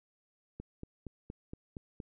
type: click train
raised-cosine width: 3 ms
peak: -29 dBFS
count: 7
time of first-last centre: 0.6-2.002 s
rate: 4.28 Hz
effects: none